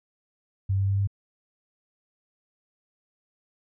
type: tone with pitch steps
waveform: sine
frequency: 97 / 97.79 / 98.58 / 99.38 Hz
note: G2 / G2 / G2 / G2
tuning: -18 / -4 / +10 / +24 cents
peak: -21 dBFS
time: 0.69-1.074 s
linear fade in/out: 10 ms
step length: 96 ms
effects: none